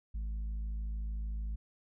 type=harmonic tone; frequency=53.3 Hz; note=G#1; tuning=46 cents sharp; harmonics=1 / 3 / 4; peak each=-34 / -56 / -56 dBFS; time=0.14-1.56 s; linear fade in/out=10 ms; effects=none